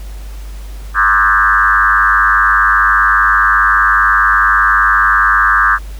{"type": "tone with frequency modulation", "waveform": "sine", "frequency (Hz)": 1396.9, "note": "F6", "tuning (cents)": 0, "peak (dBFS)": -7, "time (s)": [0.94, 5.79], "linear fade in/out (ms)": 50, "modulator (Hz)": 105, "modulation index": 2.9, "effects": ["added 50 Hz sine -24 dBFS peak until 5.99 s", "pink hiss -40 dBFS RMS until 5.99 s"]}